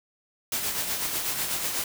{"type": "noise with tremolo", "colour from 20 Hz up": "white", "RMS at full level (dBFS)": -27, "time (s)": [0.52, 1.84], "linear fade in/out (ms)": 2, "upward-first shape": "triangle", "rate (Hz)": 8.1, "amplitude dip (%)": 50, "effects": []}